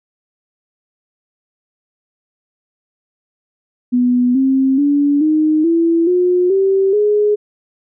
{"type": "tone with pitch steps", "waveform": "sine", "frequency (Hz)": [246.9, 266.2, 286.9, 309.3, 333.4, 359.4, 387.4, 417.6], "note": ["B3", "C4", "D4", "D#4", "E4", "F4", "G4", "G#4"], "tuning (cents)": [0, 30, -40, -10, 20, 50, -20, 10], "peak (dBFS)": -10, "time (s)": [3.92, 7.36], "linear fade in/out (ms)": 20, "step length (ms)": 430, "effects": []}